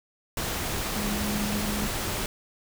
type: tone in noise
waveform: sine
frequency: 207.7 Hz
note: G#3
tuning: in tune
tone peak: -29 dBFS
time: 0.96-1.87 s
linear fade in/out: 2 ms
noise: pink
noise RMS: -30 dBFS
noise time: 0.37-2.26 s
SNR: -2 dB
effects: none